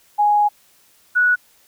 sine tone pair in turn, 830.6 / 1469.3 Hz, G#5 / F#6, 0 / -13 cents, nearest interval minor seventh, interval 987 cents, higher second, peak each -12 dBFS, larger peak neither, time 0.18-0.49 / 1.15-1.36 s, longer first, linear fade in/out 20 ms, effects white hiss -55 dBFS RMS until 1.67 s

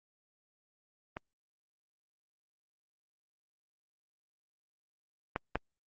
clicks, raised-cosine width 0.5 ms, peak -23 / -18 / -14 dBFS, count 3, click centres 1.169 / 5.361 / 5.556 s, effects Opus 24 kbps

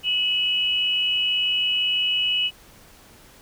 sine tone pair together, 2572 / 2946 Hz, E7 / F#7, -43 / -8 cents, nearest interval major second, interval 235 cents, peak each -27 / -20 dBFS, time 0.03-2.51 s, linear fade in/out 50 ms, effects pink hiss -50 dBFS RMS until 3.41 s

